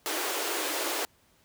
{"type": "high-pass noise", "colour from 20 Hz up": "pink", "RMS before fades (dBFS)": -31, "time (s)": [0.06, 1.05], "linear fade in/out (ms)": 0, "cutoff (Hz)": 290, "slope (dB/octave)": 96, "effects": ["pink hiss -64 dBFS RMS until 1.44 s", "high-pass 60 Hz 12 dB/octave"]}